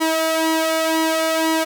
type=tone with flanger; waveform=sawtooth; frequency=321.4 Hz; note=E4; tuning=44 cents flat; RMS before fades=-19 dBFS; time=0-1.65 s; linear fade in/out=20 ms; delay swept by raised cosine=0.99 to 1.73 ms; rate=2 Hz; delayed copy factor=+0.7; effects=none